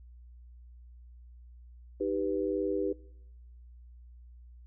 sine chord, Eb augmented, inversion none, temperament equal, 311.1 / 392 / 493.9 Hz, Eb4 / G4 / B4, 0 / 0 / 0 cents, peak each -34 / -31 / -33 dBFS, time 2-2.93 s, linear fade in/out 10 ms, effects noise-tail reverb RT60 1.0 s tail -25 dB re dry + added 60 Hz sine -49 dBFS peak until 4.66 s

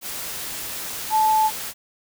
sine tone in noise, 870 Hz, A5, 20 cents flat, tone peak -15 dBFS, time 1.1-1.51 s, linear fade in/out 50 ms, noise white, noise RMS -31 dBFS, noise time 0.01-1.74 s, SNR +13 dB, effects none

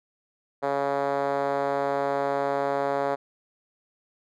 5% pulse tone with band-pass filter, 139.9 Hz, C#3, 16 cents sharp, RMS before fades -26 dBFS, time 0.62-3.16 s, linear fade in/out 20 ms, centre 570 Hz, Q 1.7, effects none

